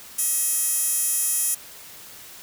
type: tone with high-pass filter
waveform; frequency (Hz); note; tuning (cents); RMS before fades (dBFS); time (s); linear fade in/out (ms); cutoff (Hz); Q
15% pulse; 640; D#5; +49; -23; 0.18-1.55; 10; 9300; 2.4
effects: white hiss -43 dBFS RMS until 2.42 s